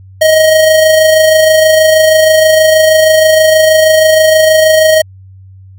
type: tone with amplitude modulation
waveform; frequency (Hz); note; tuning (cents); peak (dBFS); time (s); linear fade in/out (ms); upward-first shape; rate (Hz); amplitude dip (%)
square; 629; D#5; +19; -3; 0.21-5.02; 10; sine; 26.3; 35
effects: added 95 Hz sine -32 dBFS peak until 5.78 s